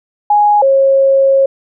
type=tone pair in turn; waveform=sine; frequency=830.6 / 542.6 Hz; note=G#5 / C#5; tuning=0 / -37 cents; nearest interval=perfect fifth; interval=737 cents; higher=first; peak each=-6 dBFS; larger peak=neither; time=0.3-0.62 / 0.62-1.46 s; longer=second; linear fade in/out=5 ms; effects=none